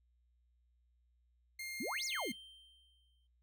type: tone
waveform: sawtooth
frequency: 2119 Hz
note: C7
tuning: 21 cents sharp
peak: -39 dBFS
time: 1.59-2.32 s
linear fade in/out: 5 ms
type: exponential two-way sweep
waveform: sine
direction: up then down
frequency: 196 to 7140 to 196 Hz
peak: -38 dBFS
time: 1.8-2.32 s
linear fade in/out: 5 ms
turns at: 2.05 s
type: tone with exponential decay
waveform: triangle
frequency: 3136 Hz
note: G7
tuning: in tune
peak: -40 dBFS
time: 2.12-3.27 s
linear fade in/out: 2 ms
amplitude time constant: 250 ms
effects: noise-tail reverb RT60 0.1 s tail -18 dB re dry + added 60 Hz sine -70 dBFS peak until 3.42 s